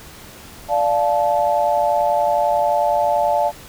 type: chord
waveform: sine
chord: D minor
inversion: none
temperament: equal with one note detuned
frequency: 587.3 / 698.5 / 868.9 Hz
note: D5 / F5 / A5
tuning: 0 / 0 / -22 cents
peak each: -19 dBFS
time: 0.68-3.52 s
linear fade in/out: 50 ms
effects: pink hiss -40 dBFS RMS until 3.68 s